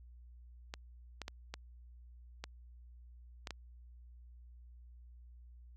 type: clicks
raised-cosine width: 0.2 ms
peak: -24 dBFS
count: 7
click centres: 0.739 / 1.217 / 1.281 / 1.54 / 2.44 / 3.472 / 3.507 s
effects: added 60 Hz sine -53 dBFS peak until 5.76 s